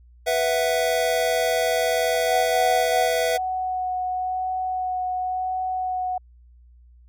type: chord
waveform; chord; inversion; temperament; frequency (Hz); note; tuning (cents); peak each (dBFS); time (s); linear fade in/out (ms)
square; B suspended fourth; none; equal; 493.9 / 659.3 / 740; B4 / E5 / F#5; 0 / 0 / 0; -25 / -23 / -28; 0.26-3.38; 20
type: tone with vibrato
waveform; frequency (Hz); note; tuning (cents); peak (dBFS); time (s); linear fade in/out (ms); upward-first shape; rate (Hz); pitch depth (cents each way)
sine; 740; F#5; 0; -23; 2.15-6.18; 5; sine; 0.94; 11
effects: added 60 Hz sine -48 dBFS peak until 7.08 s